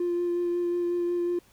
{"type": "tone with vibrato", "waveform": "triangle", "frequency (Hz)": 349.2, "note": "F4", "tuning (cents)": 0, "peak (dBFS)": -21, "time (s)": [0, 1.39], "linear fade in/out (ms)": 5, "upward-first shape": "sine", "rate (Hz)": 5.5, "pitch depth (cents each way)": 12, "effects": ["tanh soft clip ceiling -21 dBFS", "pink hiss -60 dBFS RMS until 1.52 s"]}